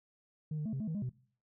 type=tone with pitch steps; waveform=sine; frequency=154 / 150.9 / 219.6 / 134.1 / 216.4 / 159.8 / 206.4 / 126 Hz; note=D#3 / D3 / A3 / C3 / A3 / D#3 / G#3 / B2; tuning=-17 / +47 / -3 / +43 / -29 / +47 / -10 / +35 cents; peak=-32 dBFS; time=0.51-1.094 s; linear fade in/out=5 ms; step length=73 ms; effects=noise-tail reverb RT60 0.5 s tail -22 dB re dry + tanh soft clip ceiling -32 dBFS